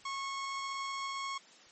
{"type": "tone", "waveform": "sawtooth", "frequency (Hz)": 1095, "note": "C#6", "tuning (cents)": -22, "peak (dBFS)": -32, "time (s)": [0.05, 1.38], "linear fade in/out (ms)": 5, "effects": ["white hiss -58 dBFS RMS until 1.71 s", "MP3 32 kbps"]}